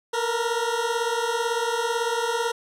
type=beating tone pair; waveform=20% pulse; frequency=458 / 476 Hz; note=A#4 / A#4; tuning=-31 / +36 cents; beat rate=18 Hz; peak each=-21 dBFS; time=0.13-2.52 s; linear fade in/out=10 ms; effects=low-pass 10000 Hz 12 dB/octave + 9-bit